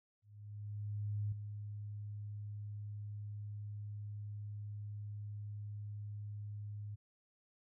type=tone with ADSR envelope; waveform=sine; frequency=103.83 Hz; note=G#2; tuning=in tune; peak=-34 dBFS; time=0.22-6.96 s; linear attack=1100 ms; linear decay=6 ms; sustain=-8 dB; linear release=18 ms; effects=none